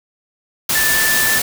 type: tone in noise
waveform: sine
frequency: 1760 Hz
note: A6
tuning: in tune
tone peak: -16 dBFS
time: 0.75-1.39 s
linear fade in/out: 5 ms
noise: white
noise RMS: -17 dBFS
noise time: 0.69-1.42 s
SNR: -2 dB
effects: none